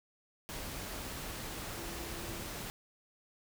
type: tone in noise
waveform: sine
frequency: 338.5 Hz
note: E4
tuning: 46 cents sharp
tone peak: -48 dBFS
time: 1.77-2.47 s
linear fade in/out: 0 ms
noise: pink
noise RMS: -42 dBFS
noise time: 0.49-2.7 s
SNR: -9 dB
effects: none